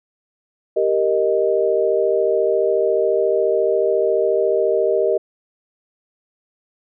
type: chord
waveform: sine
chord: Eb major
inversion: first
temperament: equal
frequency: 392 / 466.2 / 622.3 Hz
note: G4 / Bb4 / Eb5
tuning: 0 / 0 / 0 cents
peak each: -19 dBFS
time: 0.76-5.18 s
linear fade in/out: 10 ms
effects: none